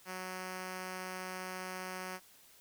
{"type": "tone", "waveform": "5% pulse", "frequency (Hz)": 185, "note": "F#3", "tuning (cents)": 0, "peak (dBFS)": -29, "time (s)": [0.05, 2.2], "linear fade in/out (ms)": 50, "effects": ["white hiss -61 dBFS RMS until 2.6 s"]}